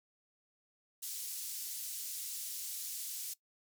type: band-pass noise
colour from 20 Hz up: white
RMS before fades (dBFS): -42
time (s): 1.02-3.34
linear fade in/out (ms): 10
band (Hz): 5000 to 15000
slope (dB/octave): 12
effects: noise-tail reverb RT60 0.1 s tail -19 dB re dry